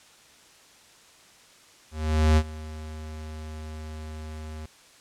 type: tone with ADSR envelope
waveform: square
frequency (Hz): 77.78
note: D#2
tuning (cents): 0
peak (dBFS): -16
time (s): 1.91-4.66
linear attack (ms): 460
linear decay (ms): 58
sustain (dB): -20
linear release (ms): 5
effects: white hiss -54 dBFS RMS until 5 s + low-pass 8000 Hz 12 dB/octave